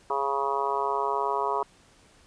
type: harmonic tone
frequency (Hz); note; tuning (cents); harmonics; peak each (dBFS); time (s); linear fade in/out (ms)
138.59; C#3; 0; 3 / 4 / 5 / 6 / 7 / 8 / 9; -31 / -38 / -33 / -36 / -28 / -32 / -36; 0.1-1.63; 2
effects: pink hiss -58 dBFS RMS until 2.26 s + resampled to 22050 Hz